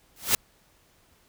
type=noise with exponential growth; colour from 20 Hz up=white; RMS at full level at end=-17 dBFS; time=0.16-0.35 s; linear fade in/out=2 ms; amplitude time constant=40 ms; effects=pink hiss -62 dBFS RMS until 1.28 s